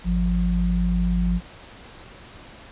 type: tone pair together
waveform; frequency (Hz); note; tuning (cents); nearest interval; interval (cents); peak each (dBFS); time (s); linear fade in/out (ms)
sine; 52.49 / 176.7; G#1 / F3; +19 / +21; octave + major sixth; 2102; -21; 0.04-1.41; 50
effects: pink hiss -44 dBFS RMS until 2.71 s + resampled to 8000 Hz